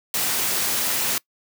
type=noise; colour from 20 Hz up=white; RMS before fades=-23 dBFS; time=0.14-1.18 s; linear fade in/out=2 ms; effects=noise-tail reverb RT60 0.1 s tail -23 dB re dry + high-pass 100 Hz 12 dB/octave